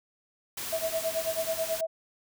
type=noise; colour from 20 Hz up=white; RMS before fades=-36 dBFS; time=0.57-1.81 s; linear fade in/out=5 ms
type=tone with tremolo; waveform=sine; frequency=650 Hz; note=E5; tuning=24 cents flat; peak=-25 dBFS; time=0.72-1.87 s; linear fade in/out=10 ms; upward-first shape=sine; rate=9.2 Hz; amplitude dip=95%
effects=none